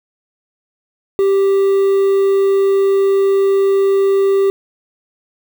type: tone with quantisation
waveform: triangle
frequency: 392 Hz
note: G4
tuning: in tune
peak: -8 dBFS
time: 1.19-4.5 s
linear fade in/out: 0 ms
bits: 6
effects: none